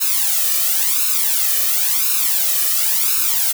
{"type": "noise with flanger", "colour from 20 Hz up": "blue", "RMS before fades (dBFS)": -17, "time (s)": [0, 3.53], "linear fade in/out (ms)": 20, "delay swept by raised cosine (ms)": [0.75, 1.68], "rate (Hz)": 0.95, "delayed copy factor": 1, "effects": []}